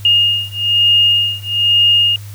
sine beating tone pair, 2841 / 2842.1 Hz, F7 / F7, +29 / +30 cents, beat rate 1.1 Hz, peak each -13 dBFS, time 0.05-2.16 s, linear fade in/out 2 ms, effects added 102 Hz sine -28 dBFS peak until 2.34 s + white hiss -41 dBFS RMS until 2.34 s

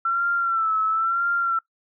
sine tone with vibrato, 1344 Hz, E6, 33 cents sharp, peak -19 dBFS, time 0.05-1.59 s, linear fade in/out 5 ms, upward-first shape sine, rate 0.99 Hz, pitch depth 61 cents each way, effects noise-tail reverb RT60 0.1 s tail -19 dB re dry

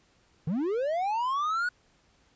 triangle linear sweep, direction up, 141.7 to 1480 Hz, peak -24 dBFS, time 0.47-1.69 s, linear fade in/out 5 ms, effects pink hiss -65 dBFS RMS until 2.35 s + resampled to 16000 Hz

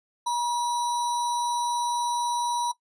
sine tone with sample-and-hold, 958 Hz, A#5, 47 cents sharp, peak -23 dBFS, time 0.26-2.72 s, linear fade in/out 10 ms, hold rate 4900 Hz, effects noise-tail reverb RT60 0.1 s tail -18 dB re dry + resampled to 24000 Hz

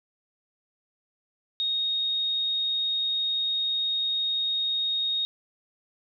sine tone, 3729 Hz, A#7, in tune, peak -24 dBFS, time 1.6-5.25 s, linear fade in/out 0 ms, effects none

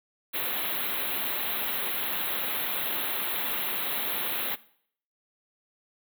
white band-stop noise, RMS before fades -30 dBFS, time 0.33-4.56 s, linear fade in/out 20 ms, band 4000 to 11000 Hz, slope 96 dB/octave, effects noise-tail reverb RT60 0.6 s tail -19 dB re dry + high-pass 200 Hz 12 dB/octave

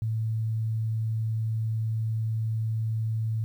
sine tone, 111.1 Hz, A2, 17 cents sharp, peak -25 dBFS, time 0.02-3.44 s, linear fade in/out 0 ms, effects 10-bit

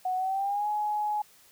sine tone with pitch glide, 740 to 840.3 Hz, F#5 to G#5, 0 to +20 cents, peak -26 dBFS, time 0.05-1.22 s, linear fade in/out 5 ms, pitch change +220 cents, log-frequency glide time 0.16-0.68 s, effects white hiss -58 dBFS RMS until 1.51 s

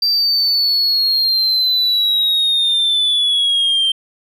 sine linear sweep, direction down, 4698 to 3136 Hz, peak -10 dBFS, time 0.02-3.92 s, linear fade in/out 5 ms, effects tanh soft clip ceiling -11 dBFS

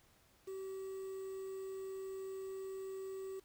triangle tone with quantisation, 383.4 Hz, G4, 38 cents flat, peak -40 dBFS, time 0.47-3.4 s, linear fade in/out 10 ms, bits 10, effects pink hiss -69 dBFS RMS until 3.44 s

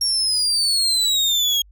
35% pulse exponential sweep, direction down, 5588 to 3262 Hz, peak -15 dBFS, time 0.01-1.62 s, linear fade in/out 5 ms, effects added 50 Hz sine -46 dBFS peak until 1.71 s

